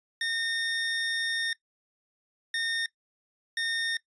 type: tone bursts at uneven times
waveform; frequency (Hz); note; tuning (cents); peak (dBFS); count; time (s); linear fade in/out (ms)
25% pulse; 1831; A#6; -32; -24; 3; 0.21-1.53 / 2.54-2.86 / 3.57-3.97; 2
effects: noise-tail reverb RT60 0.1 s tail -19 dB re dry + resampled to 22050 Hz